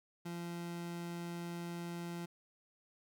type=tone; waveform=30% pulse; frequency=171.9 Hz; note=F3; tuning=27 cents flat; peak=-38 dBFS; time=0.25-2.26 s; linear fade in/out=10 ms; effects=none